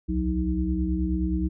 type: tone cluster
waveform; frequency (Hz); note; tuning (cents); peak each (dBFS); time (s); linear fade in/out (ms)
sine; 64 / 73.5 / 181.5 / 316.6; C2 / D2 / F#3 / D#4; -38 / +2 / -33 / +30; -27 / -31 / -28 / -28; 0.08-1.49; 20
effects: none